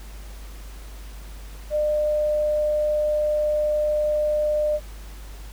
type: tone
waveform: sine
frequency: 602 Hz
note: D5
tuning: 43 cents sharp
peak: -19 dBFS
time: 1.7-4.8 s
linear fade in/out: 50 ms
effects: added 50 Hz sine -36 dBFS peak until 5.52 s + pink hiss -47 dBFS RMS until 5.52 s